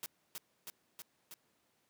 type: noise with echo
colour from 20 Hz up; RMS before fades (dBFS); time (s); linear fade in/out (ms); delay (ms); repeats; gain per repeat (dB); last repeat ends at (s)
white; -42; 0.03-0.06; 0; 320; 4; -2; 1.34
effects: pink hiss -75 dBFS RMS until 1.89 s + high-pass 150 Hz 12 dB/octave